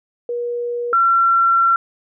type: tone pair in turn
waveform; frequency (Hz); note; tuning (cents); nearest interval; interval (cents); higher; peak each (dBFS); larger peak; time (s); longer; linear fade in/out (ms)
sine; 479.5 / 1359.7; A#4 / F6; +49 / -47; octave + tritone; 1804; second; -20 / -11; second; 0.29-0.93 / 0.93-1.76; second; 2
effects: none